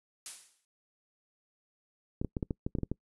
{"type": "noise with exponential decay", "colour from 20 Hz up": "blue", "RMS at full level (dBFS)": -36, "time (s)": [0.26, 0.65], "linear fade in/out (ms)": 1, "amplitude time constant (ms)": 83}
{"type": "clicks", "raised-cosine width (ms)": 3, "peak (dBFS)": -19, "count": 10, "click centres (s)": [2.215, 2.247, 2.368, 2.428, 2.508, 2.665, 2.752, 2.786, 2.833, 2.916]}
{"effects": ["noise-tail reverb RT60 0.1 s tail -25 dB re dry", "resampled to 24000 Hz"]}